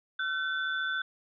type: tone cluster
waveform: sine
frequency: 1368 / 1522 / 3492 Hz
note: F6 / F#6 / A7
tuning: -36 / +48 / -14 cents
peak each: -37 / -30 / -38 dBFS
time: 0.19-1.02 s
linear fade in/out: 5 ms
effects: none